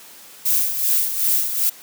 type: noise with tremolo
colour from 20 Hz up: violet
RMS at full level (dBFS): -17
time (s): 0.45-1.7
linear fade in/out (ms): 10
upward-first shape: sine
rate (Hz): 2.6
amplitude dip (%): 60
effects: white hiss -43 dBFS RMS until 1.82 s + high-pass 150 Hz 12 dB/octave